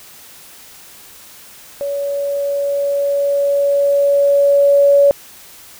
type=tone with level ramp; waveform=sine; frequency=565 Hz; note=C#5; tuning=33 cents sharp; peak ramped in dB=-18 to -6 dBFS; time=1.81-5.11 s; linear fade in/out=0 ms; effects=white hiss -40 dBFS RMS until 5.79 s